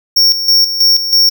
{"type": "tone with tremolo", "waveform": "square", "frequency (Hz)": 5500, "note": "F8", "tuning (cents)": -27, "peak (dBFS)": -6, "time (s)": [0.16, 1.3], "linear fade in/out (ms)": 10, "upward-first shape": "square", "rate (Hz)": 3.1, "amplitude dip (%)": 65, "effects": []}